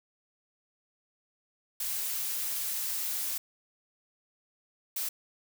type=noise bursts at uneven times; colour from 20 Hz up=blue; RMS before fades=-33 dBFS; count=2; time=1.8-3.38 / 4.96-5.09 s; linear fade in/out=5 ms; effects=none